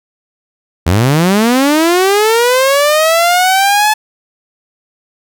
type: linear sweep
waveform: sawtooth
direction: up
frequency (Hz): 77.78 to 865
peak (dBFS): -4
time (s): 0.86-3.94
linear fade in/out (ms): 10
effects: none